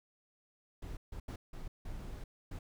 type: noise bursts at uneven times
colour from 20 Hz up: brown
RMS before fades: -43 dBFS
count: 6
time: 0.82-0.97 / 1.12-1.2 / 1.28-1.36 / 1.53-1.68 / 1.85-2.24 / 2.51-2.59 s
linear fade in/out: 5 ms
effects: none

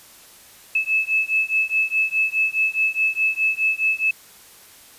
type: beating tone pair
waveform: sine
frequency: 2603 / 2607.8 Hz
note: E7 / E7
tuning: -22 / -19 cents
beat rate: 4.8 Hz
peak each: -21 dBFS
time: 0.75-4.11 s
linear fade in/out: 5 ms
effects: white hiss -47 dBFS RMS until 4.98 s + resampled to 32000 Hz

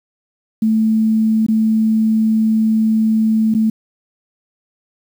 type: tone with dropouts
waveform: sine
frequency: 220 Hz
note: A3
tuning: in tune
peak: -11 dBFS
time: 0.62-3.7 s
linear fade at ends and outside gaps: 5 ms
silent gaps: 1.465-1.484 / 3.541-3.548 s
effects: 7-bit

